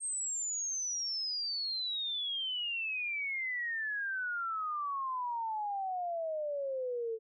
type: exponential sweep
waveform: sine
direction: down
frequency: 8530 to 440 Hz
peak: -33 dBFS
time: 0-7.19 s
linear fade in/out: 50 ms
effects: none